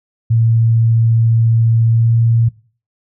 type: tone with pitch glide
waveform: sine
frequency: 114.3 to 115.49 Hz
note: A#2 to A#2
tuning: -34 to -16 cents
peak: -9 dBFS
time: 0.3-2.49 s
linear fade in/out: 10 ms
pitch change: +18 cents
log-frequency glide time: 1.9-2.11 s
effects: noise-tail reverb RT60 0.4 s tail -20 dB re dry